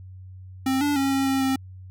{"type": "tone with pitch steps", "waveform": "square", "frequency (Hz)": [264.4, 290.1, 272.7, 270.9, 268.6, 265.6], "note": ["C4", "D4", "C#4", "C#4", "C4", "C4"], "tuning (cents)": [18, -21, -28, -40, 46, 26], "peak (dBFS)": -21, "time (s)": [0.66, 1.56], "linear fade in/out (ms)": 5, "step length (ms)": 150, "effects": ["added 93 Hz sine -39 dBFS peak until 1.9 s"]}